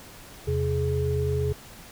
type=tone cluster; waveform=sine; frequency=82.8 / 131.4 / 419.7 Hz; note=E2 / C3 / G#4; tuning=+8 / +8 / +18 cents; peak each=-27 dBFS; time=0.47-1.53 s; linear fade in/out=10 ms; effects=pink hiss -46 dBFS RMS until 1.91 s